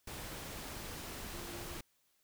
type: tone in noise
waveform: sine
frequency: 345.9 Hz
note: F4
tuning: 17 cents flat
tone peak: -50 dBFS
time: 1.33-1.77 s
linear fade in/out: 5 ms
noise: pink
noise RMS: -45 dBFS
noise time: 0.07-1.81 s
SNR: -8 dB
effects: white hiss -75 dBFS RMS until 2.23 s